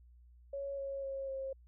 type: tone with pitch steps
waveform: sine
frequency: 556 / 549.3 / 542.7 / 536.1 Hz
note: C#5 / C#5 / C#5 / C5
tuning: +5 / -16 / -37 / +42 cents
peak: -37 dBFS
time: 0.53-1.53 s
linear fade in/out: 5 ms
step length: 250 ms
effects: added 60 Hz sine -57 dBFS peak until 1.67 s